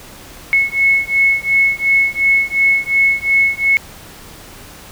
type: beating tone pair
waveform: sine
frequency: 2191 / 2193.8 Hz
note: C#7 / C#7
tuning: -21 / -19 cents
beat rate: 2.8 Hz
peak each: -14 dBFS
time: 0.53-3.77 s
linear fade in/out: 0 ms
effects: pink hiss -37 dBFS RMS until 4.91 s